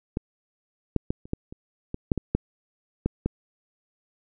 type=clicks; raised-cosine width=3 ms; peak=-13 / -8 / -12 / -30 / -13 / -26 / -17 / -7 / -13 / -8 / -10 / -11 dBFS; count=12; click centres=0.171 / 0.963 / 1.105 / 1.255 / 1.334 / 1.525 / 1.944 / 2.118 / 2.177 / 2.35 / 3.06 / 3.26 s; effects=none